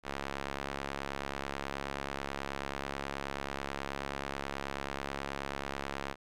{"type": "tone with band-pass filter", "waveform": "sawtooth", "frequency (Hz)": 69.3, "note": "C#2", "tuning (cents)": 0, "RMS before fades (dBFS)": -39, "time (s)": [0.03, 6.16], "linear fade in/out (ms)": 50, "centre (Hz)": 1500, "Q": 0.54, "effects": []}